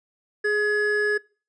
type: tone pair together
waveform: triangle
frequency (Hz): 417.5 / 1693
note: G#4 / G#6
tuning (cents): +9 / +33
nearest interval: 2 octaves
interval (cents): 2424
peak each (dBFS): -21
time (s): 0.44-1.18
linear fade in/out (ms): 10
effects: noise-tail reverb RT60 0.4 s tail -25 dB re dry + resampled to 22050 Hz